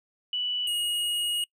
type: tone pair in turn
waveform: sine / square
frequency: 2960 / 2881 Hz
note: F#7 / F#7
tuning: 0 / -47 cents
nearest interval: unison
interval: 47 cents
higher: first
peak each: -26 dBFS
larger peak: neither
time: 0.33-0.67 / 0.67-1.44 s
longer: second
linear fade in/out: 2 ms
effects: noise-tail reverb RT60 0.1 s tail -26 dB re dry